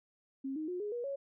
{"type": "tone with pitch steps", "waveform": "sine", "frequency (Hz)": [269.5, 311.4, 359.7, 415.6, 480.2, 554.8], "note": ["C#4", "D#4", "F#4", "G#4", "B4", "C#5"], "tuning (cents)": [-49, 2, -49, 1, -49, 1], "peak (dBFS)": -35, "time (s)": [0.44, 1.16], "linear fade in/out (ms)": 10, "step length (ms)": 120, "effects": []}